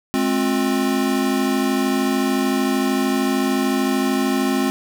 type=tone cluster; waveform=square; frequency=211.2 / 264.5 / 357 Hz; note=G#3 / C4 / F4; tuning=+29 / +19 / +38 cents; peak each=-24 / -20 / -25 dBFS; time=0.14-4.7 s; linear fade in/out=0 ms; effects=none